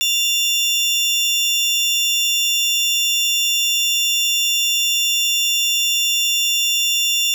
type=tone pair together; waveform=30% pulse; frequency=2785 / 3509 Hz; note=F7 / A7; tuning=-5 / -5 cents; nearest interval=major third; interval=400 cents; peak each=-16 dBFS; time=0.01-7.34 s; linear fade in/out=0 ms; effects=none